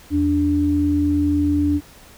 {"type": "tone pair together", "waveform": "sine", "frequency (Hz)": [83, 292.3], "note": ["E2", "D4"], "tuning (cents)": [12, -8], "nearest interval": "octave + minor seventh", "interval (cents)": 2180, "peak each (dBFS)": [-22, -16], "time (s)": [0.1, 1.81], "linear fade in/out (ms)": 50, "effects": ["pink hiss -46 dBFS RMS until 2.17 s"]}